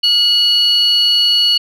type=tone pair together; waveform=sine; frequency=2914 / 4408 Hz; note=F#7 / C#8; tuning=-27 / -11 cents; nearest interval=perfect fifth; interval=716 cents; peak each=-11 dBFS; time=0.03-1.58 s; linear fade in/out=10 ms; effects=tanh soft clip ceiling -4 dBFS